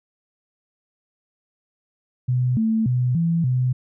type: tone with pitch steps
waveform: sine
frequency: 125.5 / 222 / 124.9 / 167.3 / 126.8 Hz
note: B2 / A3 / B2 / E3 / B2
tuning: +28 / +16 / +20 / +26 / +46 cents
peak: -17 dBFS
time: 2.28-3.73 s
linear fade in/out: 10 ms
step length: 290 ms
effects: none